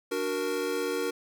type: chord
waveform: square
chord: D augmented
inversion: none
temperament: equal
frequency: 293.7 / 370 / 466.2 Hz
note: D4 / F#4 / A#4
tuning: 0 / 0 / 0 cents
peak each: -36 / -34 / -31 dBFS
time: 0.11-1.11 s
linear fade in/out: 10 ms
effects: none